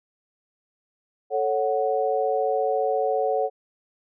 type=chord; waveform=sine; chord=F# minor; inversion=first; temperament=equal; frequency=440 / 554.4 / 740 Hz; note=A4 / C#5 / F#5; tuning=0 / 0 / 0 cents; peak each=-25 dBFS; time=1.3-3.5 s; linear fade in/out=50 ms; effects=none